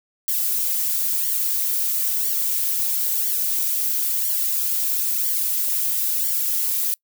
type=noise with flanger; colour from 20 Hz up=violet; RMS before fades=-22 dBFS; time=0.28-6.94 s; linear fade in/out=0 ms; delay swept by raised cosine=0.77 to 5.07 ms; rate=1 Hz; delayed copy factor=-1; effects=noise-tail reverb RT60 0.1 s tail -26 dB re dry